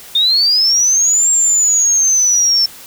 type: linear two-way sweep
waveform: sine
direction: up then down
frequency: 3597 to 7470 to 5360 Hz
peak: -9 dBFS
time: 0.15-2.66 s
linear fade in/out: 5 ms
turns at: 1.3 s
effects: white hiss -36 dBFS RMS until 2.86 s

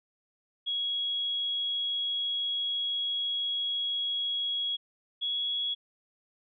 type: tone pair in turn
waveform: sine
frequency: 3322 / 3347 Hz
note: G#7 / G#7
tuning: 0 / +13 cents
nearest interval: unison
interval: 13 cents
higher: second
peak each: -28 dBFS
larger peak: neither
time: 0.66-4.77 / 5.21-5.75 s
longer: first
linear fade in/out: 20 ms
effects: none

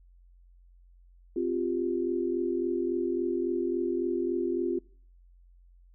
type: chord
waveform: sine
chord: C suspended fourth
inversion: none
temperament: just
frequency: 261.6 / 348.8 / 392.4 Hz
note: C4 / F4 / G4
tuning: 0 / -2 / +2 cents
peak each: -33 / -28 / -33 dBFS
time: 1.36-4.79 s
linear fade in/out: 5 ms
effects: noise-tail reverb RT60 0.5 s tail -24 dB re dry + added 44 Hz sine -54 dBFS peak until 5.94 s

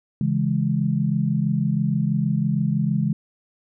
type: chord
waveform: sine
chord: C# minor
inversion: none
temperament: equal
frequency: 138.59 / 164.81 / 207.7 Hz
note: C#3 / E3 / G#3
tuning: 0 / 0 / 0 cents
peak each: -23 / -23 / -23 dBFS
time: 0.21-3.13 s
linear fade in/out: 2 ms
effects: none

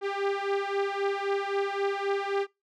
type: beating tone pair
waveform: sawtooth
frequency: 395.6 / 399.4 Hz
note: G4 / G4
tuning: +16 / +32 cents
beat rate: 3.8 Hz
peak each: -26 dBFS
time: 0.01-2.47 s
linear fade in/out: 50 ms
effects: noise-tail reverb RT60 0.2 s tail -21 dB re dry + low-pass 3000 Hz 12 dB/octave

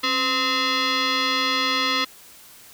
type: tone with frequency modulation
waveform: sine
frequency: 1046.5 Hz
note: C6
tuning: in tune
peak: -19 dBFS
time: 0.03-2.05 s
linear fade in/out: 10 ms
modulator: 777 Hz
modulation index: 4.6
effects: white hiss -47 dBFS RMS until 2.73 s

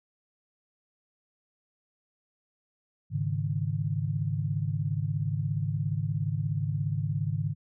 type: chord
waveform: sine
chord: Ab suspended fourth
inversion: none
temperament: equal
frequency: 103.83 / 138.59 / 155.56 Hz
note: Ab2 / Db3 / Eb3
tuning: 0 / 0 / 0 cents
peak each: -31 dBFS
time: 3.1-7.55 s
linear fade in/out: 50 ms
effects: none

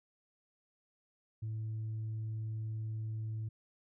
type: tone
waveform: sine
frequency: 109.9 Hz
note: A2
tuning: 2 cents flat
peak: -34 dBFS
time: 1.42-3.49 s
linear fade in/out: 10 ms
effects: tanh soft clip ceiling -34 dBFS

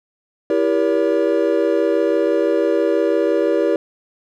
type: chord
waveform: triangle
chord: E diminished seventh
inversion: none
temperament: just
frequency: 329.6 / 395.6 / 474.7 / 569.6 Hz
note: E4 / G4 / Bb4 / Db5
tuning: 0 / +16 / +31 / +47 cents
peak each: -18 dBFS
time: 0.5-3.76 s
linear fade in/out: 2 ms
effects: none

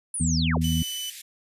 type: linear sweep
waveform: sine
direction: down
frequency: 10240 to 270 Hz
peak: -27 dBFS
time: 0.14-0.58 s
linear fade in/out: 2 ms
type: harmonic tone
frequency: 80.9 Hz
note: E2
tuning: 32 cents flat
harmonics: 1 / 2 / 3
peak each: -26 / -24 / -27 dBFS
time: 0.2-0.83 s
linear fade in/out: 5 ms
type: band-pass noise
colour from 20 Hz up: white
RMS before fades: -42 dBFS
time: 0.61-1.22 s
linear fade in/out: 10 ms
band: 1800 to 13000 Hz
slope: 48 dB/octave
type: tone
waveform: sawtooth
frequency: 3000 Hz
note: F#7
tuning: 23 cents sharp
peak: -27 dBFS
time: 0.64-1.1 s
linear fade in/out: 2 ms
effects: resampled to 32000 Hz

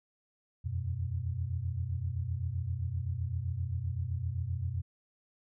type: chord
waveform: sine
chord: E suspended second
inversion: none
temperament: equal with one note detuned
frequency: 82.41 / 90.13 / 123.47 Hz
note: E2 / F#2 / B2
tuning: 0 / -45 / 0 cents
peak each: -39 / -34 / -36 dBFS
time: 0.64-4.82 s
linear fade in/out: 20 ms
effects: none

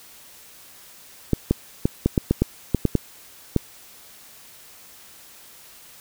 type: clicks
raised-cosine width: 3 ms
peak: -4 dBFS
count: 11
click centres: 1.333 / 1.51 / 1.855 / 2.06 / 2.178 / 2.31 / 2.42 / 2.747 / 2.853 / 2.953 / 3.563 s
effects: white hiss -47 dBFS RMS until 6 s

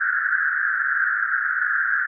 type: band-pass noise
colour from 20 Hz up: white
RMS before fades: -22 dBFS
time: 0-2.07 s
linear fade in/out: 20 ms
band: 1400 to 1700 Hz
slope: 96 dB/octave
effects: none

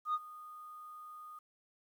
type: tone with ADSR envelope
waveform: sine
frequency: 1232 Hz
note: D#6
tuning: 17 cents flat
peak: -27 dBFS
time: 0.05-1.39 s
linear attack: 90 ms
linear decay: 42 ms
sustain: -20 dB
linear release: 6 ms
effects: tanh soft clip ceiling -28 dBFS + 11-bit

